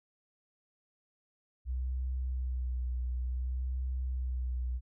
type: tone with vibrato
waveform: sine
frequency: 62.9 Hz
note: B1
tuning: 32 cents sharp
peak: -31 dBFS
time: 1.65-4.81 s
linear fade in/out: 50 ms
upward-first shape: sine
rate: 0.56 Hz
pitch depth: 31 cents each way
effects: none